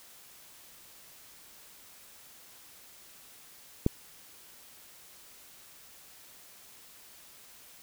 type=click; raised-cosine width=3 ms; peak=-10 dBFS; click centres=3.864 s; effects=white hiss -54 dBFS RMS until 7.82 s